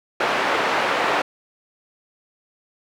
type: band-pass noise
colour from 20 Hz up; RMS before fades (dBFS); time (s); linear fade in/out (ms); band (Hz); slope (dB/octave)
pink; -21; 0.2-1.22; 5; 510 to 2200; 12
effects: none